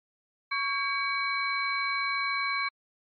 sine tone cluster, 1116 / 1615 / 2267 / 4068 Hz, C#6 / G#6 / C#7 / C8, +11 / -49 / +38 / -50 cents, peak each -31 / -36 / -30 / -37 dBFS, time 0.51-2.69 s, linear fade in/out 10 ms, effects AAC 48 kbps

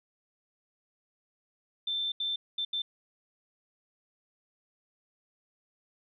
sine tone bursts at uneven times, 3554 Hz, A7, 17 cents sharp, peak -29 dBFS, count 4, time 1.87-2.12 / 2.2-2.36 / 2.58-2.65 / 2.73-2.82 s, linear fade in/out 5 ms, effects none

